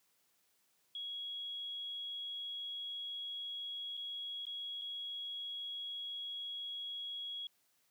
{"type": "tone with dropouts", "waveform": "sine", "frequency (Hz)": 3322, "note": "G#7", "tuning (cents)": 0, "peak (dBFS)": -40, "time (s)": [0.95, 7.47], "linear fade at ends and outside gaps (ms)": 2, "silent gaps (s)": [[3.97, 3.974], [4.454, 4.467], [4.814, 4.818]], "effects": ["white hiss -75 dBFS RMS until 7.9 s", "high-pass 100 Hz 12 dB/octave"]}